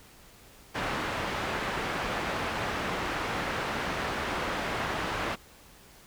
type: low-pass noise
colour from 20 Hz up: white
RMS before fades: -32 dBFS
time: 0.74-5.36 s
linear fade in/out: 20 ms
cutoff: 1700 Hz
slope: 12 dB/octave
effects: pink hiss -54 dBFS RMS until 6.06 s